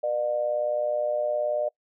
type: tone with amplitude modulation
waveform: sine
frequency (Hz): 603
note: D5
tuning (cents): +46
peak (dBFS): -20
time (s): 0.03-1.69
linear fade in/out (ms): 10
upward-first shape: sine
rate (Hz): 119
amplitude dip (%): 70
effects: noise-tail reverb RT60 0.1 s tail -24 dB re dry